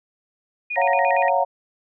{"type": "tone with vibrato", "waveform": "sine", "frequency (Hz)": 2148, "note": "C7", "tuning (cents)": 45, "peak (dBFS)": -24, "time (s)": [0.7, 1.3], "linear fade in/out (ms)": 10, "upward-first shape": "square", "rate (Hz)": 8.6, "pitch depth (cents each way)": 230}
{"type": "chord", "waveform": "sine", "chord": "Gb major seventh", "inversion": "second", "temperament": "just", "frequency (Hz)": [555, 693.7, 740, 925], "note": ["Db5", "F5", "Gb5", "Bb5"], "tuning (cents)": [2, -12, 0, -14], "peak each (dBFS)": -22, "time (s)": [0.76, 1.45], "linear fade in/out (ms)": 20}
{"effects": []}